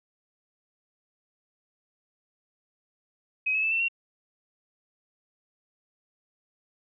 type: tone with pitch steps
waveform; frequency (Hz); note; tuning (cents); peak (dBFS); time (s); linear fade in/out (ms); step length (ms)
sine; 2532 / 2582 / 2633 / 2686 / 2739; D#7 / E7 / E7 / E7 / F7; +30 / -37 / -3 / +32 / -34; -23; 3.46-3.885; 10; 85
effects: none